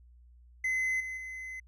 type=tone with level steps; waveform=triangle; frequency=2043 Hz; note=C7; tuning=42 cents flat; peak=-26 / -34 / -37 dBFS; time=0.64-1.6 s; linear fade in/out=5 ms; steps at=1 / 1.17 s; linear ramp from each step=5 ms; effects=added 60 Hz sine -54 dBFS peak until 1.67 s + resampled to 32000 Hz